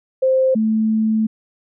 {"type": "tone pair in turn", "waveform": "sine", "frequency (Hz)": [523.3, 219.2], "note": ["C5", "A3"], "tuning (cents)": [0, -6], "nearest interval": "octave + minor third", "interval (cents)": 1506, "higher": "first", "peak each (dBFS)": [-12, -14], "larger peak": "first", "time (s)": [[0.22, 0.55], [0.55, 1.27]], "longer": "second", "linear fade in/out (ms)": 10, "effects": []}